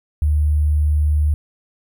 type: tone with sample-and-hold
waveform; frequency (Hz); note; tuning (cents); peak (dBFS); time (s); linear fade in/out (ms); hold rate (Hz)
sine; 75; D2; +37; -13; 0.22-1.34; 0; 11025
effects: none